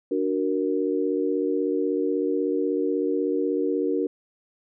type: chord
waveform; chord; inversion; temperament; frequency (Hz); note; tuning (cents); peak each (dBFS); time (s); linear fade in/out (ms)
sine; D augmented; none; equal; 293.7 / 370 / 466.2; D4 / F#4 / A#4; 0 / 0 / 0; -26; 0.11-4.07; 5
effects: none